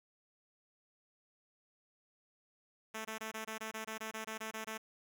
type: tone bursts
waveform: 5% pulse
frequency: 220 Hz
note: A3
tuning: in tune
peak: -29 dBFS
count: 14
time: 2.94-4.779 s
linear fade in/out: 10 ms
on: 110 ms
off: 23 ms
effects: none